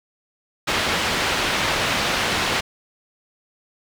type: low-pass noise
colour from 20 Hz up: white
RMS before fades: -22 dBFS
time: 0.67-2.61 s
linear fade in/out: 10 ms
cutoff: 3100 Hz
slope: 12 dB/octave
effects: none